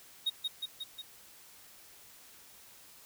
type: tone with echo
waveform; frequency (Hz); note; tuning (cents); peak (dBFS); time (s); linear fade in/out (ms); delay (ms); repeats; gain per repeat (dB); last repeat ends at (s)
triangle; 3746; A#7; +8; -26; 0.26-0.3; 10; 180; 4; -3; 1.02
effects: white hiss -56 dBFS RMS until 3.05 s